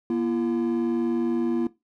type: tone pair together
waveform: triangle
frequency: 239.6 / 339.3 Hz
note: A#3 / F4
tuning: +48 / -50 cents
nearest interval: tritone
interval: 602 cents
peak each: -22 dBFS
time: 0.1-1.67 s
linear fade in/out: 2 ms
effects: noise-tail reverb RT60 0.2 s tail -18 dB re dry + tanh soft clip ceiling -15 dBFS